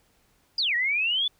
sine exponential two-way sweep, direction down then up, 5060 to 1864.7 to 3519 Hz, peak -22 dBFS, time 0.58-1.28 s, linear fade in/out 5 ms, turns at 0.75 s, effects pink hiss -65 dBFS RMS until 1.39 s

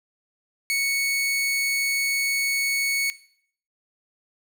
sawtooth tone, 2217 Hz, C#7, in tune, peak -18 dBFS, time 0.7-3.1 s, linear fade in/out 0 ms, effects noise-tail reverb RT60 0.6 s tail -18 dB re dry

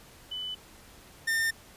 sine / 45% pulse tone pair in turn, 3000 / 1808.7 Hz, F#7 / A6, +23 / +47 cents, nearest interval major sixth, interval 876 cents, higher first, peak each -33 / -25 dBFS, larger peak second, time 0.31-0.55 / 1.27-1.51 s, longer neither, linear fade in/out 10 ms, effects pink hiss -53 dBFS RMS until 1.76 s + resampled to 32000 Hz

